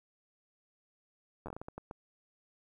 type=slowing click train; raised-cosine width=1 ms; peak=-28 dBFS; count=10; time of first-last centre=1.46-1.911 s; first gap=10 ms; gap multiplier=1.38; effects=11-bit